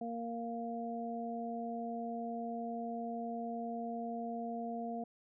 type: harmonic tone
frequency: 232.6 Hz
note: A#3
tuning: 4 cents flat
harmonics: 1 / 2 / 3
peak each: -40 / -45 / -41 dBFS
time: 0.01-5.04 s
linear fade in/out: 5 ms
effects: none